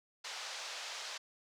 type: band-pass noise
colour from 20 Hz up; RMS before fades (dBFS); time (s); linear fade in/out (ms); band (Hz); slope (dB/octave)
white; -44; 0.24-1.18; 10; 560 to 5900; 24
effects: none